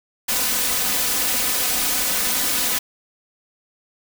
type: noise with comb filter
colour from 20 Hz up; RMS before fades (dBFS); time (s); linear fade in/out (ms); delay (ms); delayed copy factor
white; -21; 0.28-2.79; 10; 4; +0.8
effects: none